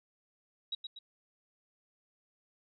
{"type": "tone with echo", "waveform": "sine", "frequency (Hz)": 3849, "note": "B7", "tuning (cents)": -45, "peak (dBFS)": -33, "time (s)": [0.72, 0.75], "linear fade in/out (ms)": 5, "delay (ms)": 120, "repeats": 2, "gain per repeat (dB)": -6, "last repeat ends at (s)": 0.99, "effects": []}